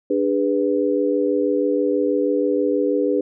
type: chord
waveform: sine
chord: G# diminished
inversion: second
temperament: equal with one note detuned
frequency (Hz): 293.7 / 407.7 / 493.9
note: D4 / G#4 / B4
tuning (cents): 0 / -32 / 0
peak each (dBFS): -21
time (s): 0.1-3.21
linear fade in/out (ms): 5
effects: none